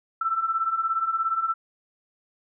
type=beating tone pair; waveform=sine; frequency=1318.5 / 1335.5 Hz; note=E6 / E6; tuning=0 / +22 cents; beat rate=17 Hz; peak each=-28 / -24 dBFS; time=0.21-1.54 s; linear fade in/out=5 ms; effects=none